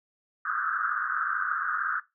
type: band-pass noise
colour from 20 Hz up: pink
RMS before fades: -29 dBFS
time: 0.45-2 s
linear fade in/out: 5 ms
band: 1200 to 1600 Hz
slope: 96 dB/octave
effects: noise-tail reverb RT60 0.2 s tail -17 dB re dry